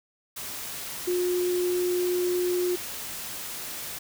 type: tone in noise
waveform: sine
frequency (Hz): 358.1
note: F4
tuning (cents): +43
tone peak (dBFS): -23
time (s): 1.07-2.76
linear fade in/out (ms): 10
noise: white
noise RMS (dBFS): -36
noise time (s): 0.36-3.99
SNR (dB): +10
effects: none